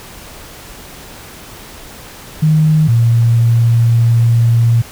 sine tone pair in turn, 155.56 / 116.54 Hz, D#3 / A#2, 0 / 0 cents, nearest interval perfect fourth, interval 500 cents, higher first, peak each -7 dBFS, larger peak neither, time 2.42-2.88 / 2.88-4.82 s, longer second, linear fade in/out 10 ms, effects pink hiss -34 dBFS RMS until 4.91 s

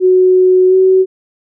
sine tone with pitch glide, 369.5 to 376.4 Hz, F#4 to F#4, -2 to +30 cents, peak -5 dBFS, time 0-1.06 s, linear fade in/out 50 ms, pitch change +32 cents, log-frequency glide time 0.68-0.75 s, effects none

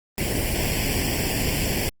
pink noise with comb filter, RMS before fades -24 dBFS, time 0.18-1.89 s, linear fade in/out 0 ms, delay 0.39 ms, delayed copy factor +0.85, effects Opus 24 kbps

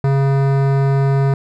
sine tone with hard clipping, 137.3 Hz, C#3, 16 cents flat, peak -14 dBFS, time 0.04-1.34 s, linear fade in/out 2 ms, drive 17 dB, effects none

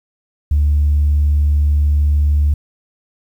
sine tone, 73.42 Hz, D2, in tune, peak -9 dBFS, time 0.51-2.54 s, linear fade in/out 5 ms, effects tanh soft clip ceiling -7 dBFS + 8-bit

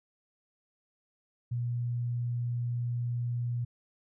sine tone, 120.4 Hz, B2, 44 cents flat, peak -29 dBFS, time 1.51-3.65 s, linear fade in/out 10 ms, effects none

